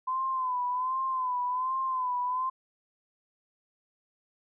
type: tone with vibrato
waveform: sine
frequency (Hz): 1020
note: C6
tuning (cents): -44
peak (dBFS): -27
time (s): 0.07-2.5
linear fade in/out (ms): 10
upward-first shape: sine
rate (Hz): 1.3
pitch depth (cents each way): 62
effects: none